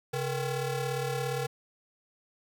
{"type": "ring-modulated tone", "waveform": "30% pulse", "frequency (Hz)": 306.7, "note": "D#4", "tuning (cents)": -25, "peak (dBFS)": -24, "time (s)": [0.13, 1.47], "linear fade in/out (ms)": 10, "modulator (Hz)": 172, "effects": []}